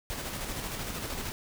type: noise with tremolo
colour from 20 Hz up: pink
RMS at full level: -35 dBFS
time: 0.1-1.32 s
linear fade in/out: 0 ms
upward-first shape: square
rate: 13 Hz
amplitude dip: 30%
effects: none